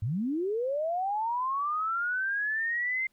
sine linear sweep, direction up, 92.5 to 2100 Hz, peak -27 dBFS, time 0.02-3.07 s, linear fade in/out 5 ms, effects pink hiss -72 dBFS RMS until 3.12 s

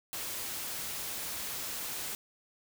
white noise, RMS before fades -38 dBFS, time 0.13-2.15 s, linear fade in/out 0 ms, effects none

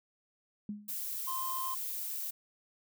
sine tone with exponential decay, 207.7 Hz, G#3, in tune, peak -33 dBFS, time 0.69-0.99 s, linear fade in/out 2 ms, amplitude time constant 64 ms
violet noise, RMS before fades -38 dBFS, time 0.88-2.31 s, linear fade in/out 10 ms
triangle tone, 1046.5 Hz, C6, in tune, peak -34 dBFS, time 1.27-1.75 s, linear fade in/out 10 ms
effects none

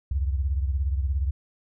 sine beating tone pair, 67 / 84 Hz, C2 / E2, +42 / +33 cents, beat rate 17 Hz, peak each -23 / -30 dBFS, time 0.11-1.31 s, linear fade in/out 5 ms, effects none

